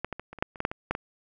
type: clicks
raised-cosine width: 0.5 ms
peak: -15 / -18 / -22 / -27 / -27 / -9 / -28 / -14 / -8 / -19 / -12 / -16 dBFS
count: 12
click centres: 0.046 / 0.127 / 0.196 / 0.33 / 0.387 / 0.425 / 0.558 / 0.604 / 0.651 / 0.715 / 0.91 / 0.951 s
effects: none